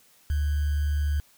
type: tone with sample-and-hold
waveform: sine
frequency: 73.4 Hz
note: D2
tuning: in tune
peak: -22 dBFS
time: 0.3-1.2 s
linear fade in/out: 0 ms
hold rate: 1575 Hz
effects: white hiss -59 dBFS RMS until 1.37 s